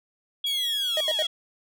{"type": "tone", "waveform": "sine", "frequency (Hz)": 3322, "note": "G#7", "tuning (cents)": 0, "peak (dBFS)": -24, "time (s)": [0.44, 1.27], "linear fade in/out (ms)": 5}
{"type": "linear sweep", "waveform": "5% pulse", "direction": "down", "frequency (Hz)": [2342, 641], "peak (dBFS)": -25, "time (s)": [0.46, 1.27], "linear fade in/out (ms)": 10}
{"type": "tone bursts", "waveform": "square", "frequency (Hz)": 622.3, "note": "D#5", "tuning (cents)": 0, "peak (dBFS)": -25, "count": 3, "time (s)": [0.97, 1.224], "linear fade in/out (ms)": 2, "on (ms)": 36, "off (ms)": 73}
{"effects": []}